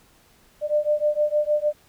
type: beating tone pair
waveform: sine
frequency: 595 / 601.5 Hz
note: D5 / D5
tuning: +22 / +41 cents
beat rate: 6.5 Hz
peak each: -22 dBFS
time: 0.61-1.73 s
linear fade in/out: 50 ms
effects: pink hiss -57 dBFS RMS until 1.88 s